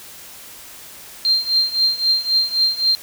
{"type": "tone with tremolo", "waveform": "sine", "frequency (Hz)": 4174, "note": "C8", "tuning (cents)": -5, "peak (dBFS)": -11, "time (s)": [1.25, 2.95], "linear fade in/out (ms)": 0, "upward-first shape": "triangle", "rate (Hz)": 3.8, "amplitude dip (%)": 90, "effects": ["white hiss -39 dBFS RMS until 3.02 s"]}